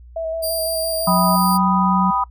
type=tone with vibrato; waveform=sine; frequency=650 Hz; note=E5; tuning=24 cents flat; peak=-21 dBFS; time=0.16-1.36 s; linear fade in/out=5 ms; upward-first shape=square; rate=5.9 Hz; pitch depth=17 cents each way
type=tone; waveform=5% pulse; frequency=4757 Hz; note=D8; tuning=21 cents sharp; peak=-16 dBFS; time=0.42-1.58 s; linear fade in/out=20 ms
type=tone with pitch glide; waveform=sine; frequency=180 to 185.7 Hz; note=F#3 to F#3; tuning=-47 to +7 cents; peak=-16 dBFS; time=1.07-2.11 s; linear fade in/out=10 ms; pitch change=+54 cents; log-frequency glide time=1.2-1.58 s
type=chord; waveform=sine; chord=G augmented; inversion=none; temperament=equal; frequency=784 / 987.8 / 1244.5 Hz; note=G5 / B5 / D#6; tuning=0 / 0 / 0 cents; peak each=-24 / -19 / -21 dBFS; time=1.07-2.24 s; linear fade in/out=5 ms
effects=noise-tail reverb RT60 0.1 s tail -22 dB re dry + added 60 Hz sine -39 dBFS peak until 2.3 s